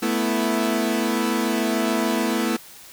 sawtooth chord, A suspended second, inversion none, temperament equal, 220 / 246.9 / 329.6 Hz, A3 / B3 / E4, 0 / 0 / 0 cents, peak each -20 / -21 / -21 dBFS, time 0.02-2.57 s, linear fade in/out 10 ms, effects white hiss -44 dBFS RMS until 2.92 s

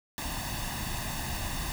pink noise with comb filter, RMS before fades -34 dBFS, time 0.18-1.72 s, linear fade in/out 0 ms, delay 1.1 ms, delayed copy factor +0.7, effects none

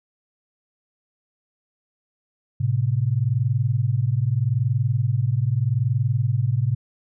sine tone pair together, 110 / 130.81 Hz, A2 / C3, 0 / 0 cents, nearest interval minor third, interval 300 cents, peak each -21 dBFS, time 2.6-6.75 s, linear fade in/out 10 ms, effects none

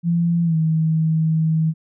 sine tone with pitch glide, 170 to 159.53 Hz, F3 to D#3, -46 to +44 cents, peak -15 dBFS, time 0.03-1.74 s, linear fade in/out 50 ms, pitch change -110 cents, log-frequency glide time 0.44-0.56 s, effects none

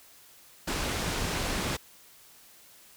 pink low-pass noise, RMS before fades -31 dBFS, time 0.67-1.77 s, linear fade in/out 10 ms, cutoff 8500 Hz, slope 12 dB/octave, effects white hiss -55 dBFS RMS until 2.96 s

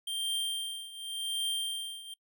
square tone with tremolo, 3171 Hz, G7, 19 cents sharp, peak -29 dBFS, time 0.07-2.14 s, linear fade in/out 5 ms, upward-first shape triangle, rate 0.89 Hz, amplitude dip 85%, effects noise-tail reverb RT60 0.1 s tail -24 dB re dry

